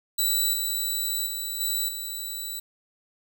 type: tone with level steps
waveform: 10% pulse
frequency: 3951 Hz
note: B7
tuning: in tune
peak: -14 / -18 / -22 / -17 / -24 dBFS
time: 0.18-2.6 s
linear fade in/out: 10 ms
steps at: 0.53 / 1.26 / 1.6 / 1.88 s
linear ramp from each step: 10 ms
effects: none